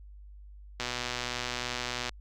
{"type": "click train", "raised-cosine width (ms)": 0.2, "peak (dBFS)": -15, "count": 160, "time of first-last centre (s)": [0.8, 2.093], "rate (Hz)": 123, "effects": ["added 50 Hz sine -46 dBFS peak until 2.2 s", "Opus 48 kbps"]}